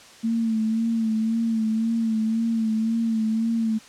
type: tone with vibrato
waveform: sine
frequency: 224.3 Hz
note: A3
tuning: 34 cents sharp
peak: -20 dBFS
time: 0.23-3.79 s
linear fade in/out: 20 ms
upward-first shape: sine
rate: 1.9 Hz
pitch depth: 41 cents each way
effects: white hiss -47 dBFS RMS until 3.88 s + low-pass 7000 Hz 12 dB/octave